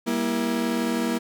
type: chord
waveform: 35% pulse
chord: E diminished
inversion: first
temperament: just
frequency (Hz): 197.78 / 237.3 / 329.6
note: G3 / Bb3 / E4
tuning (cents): +16 / +31 / 0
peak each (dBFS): -29 / -23 / -27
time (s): 0.06-1.19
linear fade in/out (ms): 20
effects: none